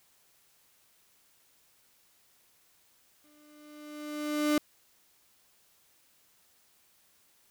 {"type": "tone with exponential growth", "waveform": "35% pulse", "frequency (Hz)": 298.7, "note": "D4", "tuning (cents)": 29, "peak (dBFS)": -21, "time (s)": [3.24, 4.58], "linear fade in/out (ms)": 2, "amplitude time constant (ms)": 290, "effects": ["white hiss -66 dBFS RMS until 7.5 s"]}